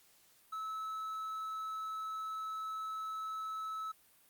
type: tone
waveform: triangle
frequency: 1300 Hz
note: E6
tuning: 24 cents flat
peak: -36 dBFS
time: 0.52-3.92 s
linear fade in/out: 10 ms
effects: white hiss -66 dBFS RMS until 4.29 s + Opus 48 kbps